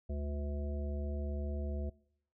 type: harmonic tone with a mistuned harmonic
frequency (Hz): 72.3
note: D2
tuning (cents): -27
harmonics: 1 / 3 / 5 / 7 / 9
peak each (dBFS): -35 / -44 / -48 / -50 / -49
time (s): 0.09-1.9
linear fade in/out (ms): 10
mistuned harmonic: 3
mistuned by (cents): -19
effects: noise-tail reverb RT60 0.7 s tail -24 dB re dry